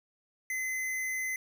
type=tone; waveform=square; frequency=2043 Hz; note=C7; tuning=42 cents flat; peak=-32 dBFS; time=0.5-1.36 s; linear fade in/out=2 ms; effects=none